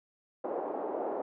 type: band-pass noise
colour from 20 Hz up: white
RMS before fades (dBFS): -35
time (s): 0.44-1.22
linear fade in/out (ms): 5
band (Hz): 330 to 710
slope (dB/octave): 24
effects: none